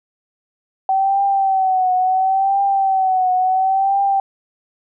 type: tone with vibrato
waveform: sine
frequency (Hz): 764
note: G5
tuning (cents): -45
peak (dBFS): -13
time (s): 0.89-4.2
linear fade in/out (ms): 2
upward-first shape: triangle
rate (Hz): 0.72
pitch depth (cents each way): 71
effects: none